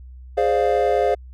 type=chord; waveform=triangle; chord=D half-diminished seventh; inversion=second; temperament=equal with one note detuned; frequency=415.3 / 523.3 / 593.8 / 698.5 Hz; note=Ab4 / C5 / D5 / F5; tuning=0 / 0 / +19 / 0 cents; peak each=-19 / -19 / -22 / -19 dBFS; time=0.37-1.15 s; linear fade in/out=10 ms; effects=added 63 Hz sine -37 dBFS peak until 1.33 s